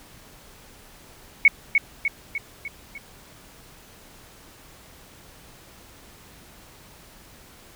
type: tone with echo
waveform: sine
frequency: 2217 Hz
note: C#7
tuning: in tune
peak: -9 dBFS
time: 1.45-1.48 s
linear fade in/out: 2 ms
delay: 300 ms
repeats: 5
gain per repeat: -5 dB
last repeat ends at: 2.98 s
effects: pink hiss -49 dBFS RMS until 7.75 s